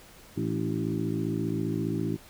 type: harmonic tone with a mistuned harmonic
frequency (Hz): 55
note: A1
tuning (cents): 0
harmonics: 2 / 3 / 4 / 5 / 6 / 7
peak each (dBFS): -34 / -32 / -35 / -34 / -33 / -37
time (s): 0.36-2.17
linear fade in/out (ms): 20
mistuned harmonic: 5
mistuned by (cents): +49
effects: pink hiss -52 dBFS RMS until 2.29 s